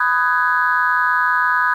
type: chord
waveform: sine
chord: G# minor seventh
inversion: first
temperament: just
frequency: 996.7 / 1245.9 / 1495.1 / 1661.2 Hz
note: B5 / D#6 / F#6 / G#6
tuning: +16 / +2 / +18 / 0 cents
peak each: -19 dBFS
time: 0-1.74 s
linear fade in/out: 5 ms
effects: tanh soft clip ceiling -4 dBFS + 8-bit